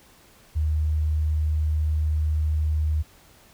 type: tone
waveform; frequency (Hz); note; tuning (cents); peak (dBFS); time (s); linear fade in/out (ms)
sine; 77; D#2; -17; -20; 0.55-3.03; 20
effects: pink hiss -54 dBFS RMS until 3.53 s